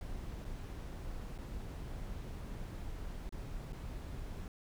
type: noise with dropouts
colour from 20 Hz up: brown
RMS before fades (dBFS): -43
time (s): 0.01-4.48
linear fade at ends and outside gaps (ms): 1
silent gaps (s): 0.446-0.45 / 1.379-1.386 / 3.292-3.324 / 3.723-3.73
effects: none